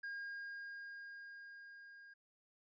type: tone with level ramp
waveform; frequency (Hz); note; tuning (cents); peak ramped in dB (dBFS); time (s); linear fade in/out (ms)
triangle; 1620; G#6; -43; -40 to -54; 0.03-2.14; 10
effects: resampled to 16000 Hz